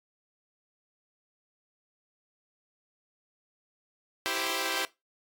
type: chord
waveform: 5% pulse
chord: C major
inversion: first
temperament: equal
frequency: 329.6 / 392 / 523.3 Hz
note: E4 / G4 / C5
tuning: 0 / 0 / 0 cents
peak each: -22 dBFS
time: 4.26-4.85 s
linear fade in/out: 0 ms
effects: noise-tail reverb RT60 0.2 s tail -19 dB re dry + AAC 64 kbps